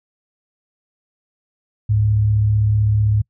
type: tone pair together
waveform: sine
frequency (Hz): 70.01 / 105.7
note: C#2 / G#2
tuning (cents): +18 / +31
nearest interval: perfect fifth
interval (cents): 713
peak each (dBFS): -25 / -13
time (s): 1.89-3.22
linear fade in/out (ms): 10
effects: noise-tail reverb RT60 0.1 s tail -26 dB re dry